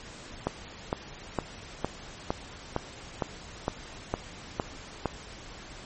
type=click train; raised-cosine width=1 ms; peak=-12 dBFS; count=11; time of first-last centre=0.47-5.057 s; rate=2.18 Hz; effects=pink hiss -45 dBFS RMS until 5.85 s + MP3 32 kbps